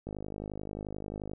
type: click train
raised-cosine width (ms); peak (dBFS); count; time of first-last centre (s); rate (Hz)
2; -25; 66; 0.07-1.335; 51.4
effects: none